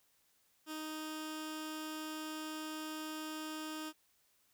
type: tone with notch filter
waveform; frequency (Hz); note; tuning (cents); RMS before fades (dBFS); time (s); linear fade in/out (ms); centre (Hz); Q
15% pulse; 311.1; D#4; 0; -43; 0.66-3.93; 50; 730; 0.98
effects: white hiss -73 dBFS RMS until 4.53 s